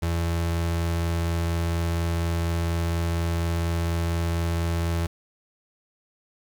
35% pulse tone, 84.2 Hz, E2, 37 cents sharp, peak -21 dBFS, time 0.02-5.07 s, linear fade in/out 10 ms, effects 8-bit

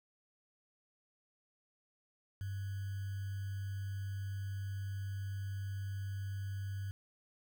sine tone with sample-and-hold, 98 Hz, G2, in tune, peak -37 dBFS, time 2.41-6.91 s, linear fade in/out 0 ms, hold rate 1575 Hz, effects none

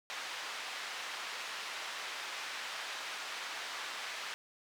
pink band-pass noise, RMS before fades -42 dBFS, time 0.1-4.34 s, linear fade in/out 0 ms, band 1100 to 4700 Hz, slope 12 dB/octave, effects none

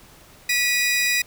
sawtooth tone pair together, 1951.4 / 2471 Hz, B6 / D#7, -21 / -13 cents, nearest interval major third, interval 408 cents, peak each -18 dBFS, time 0.49-1.22 s, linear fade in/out 5 ms, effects pink hiss -49 dBFS RMS until 1.26 s

